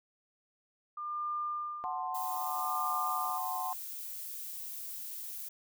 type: tone with tremolo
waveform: sine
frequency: 1200 Hz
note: D6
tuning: 37 cents sharp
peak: -32 dBFS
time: 0.97-3.38 s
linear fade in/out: 5 ms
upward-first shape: sine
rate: 0.63 Hz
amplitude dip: 100%
type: chord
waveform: sine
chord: F# diminished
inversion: none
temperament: equal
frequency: 740 / 880 / 1046.5 Hz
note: F#5 / A5 / C6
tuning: 0 / 0 / 0 cents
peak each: -37 / -40 / -37 dBFS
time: 1.84-3.73 s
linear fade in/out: 0 ms
type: noise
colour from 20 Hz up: violet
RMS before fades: -42 dBFS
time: 2.14-5.49 s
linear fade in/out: 10 ms
effects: none